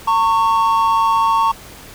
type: tone pair together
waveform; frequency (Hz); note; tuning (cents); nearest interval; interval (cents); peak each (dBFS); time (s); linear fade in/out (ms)
triangle; 908 / 1106.1; A#5 / C#6; -46 / -4; minor third; 342; -13; 0.07-1.52; 10
effects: pink hiss -38 dBFS RMS until 1.94 s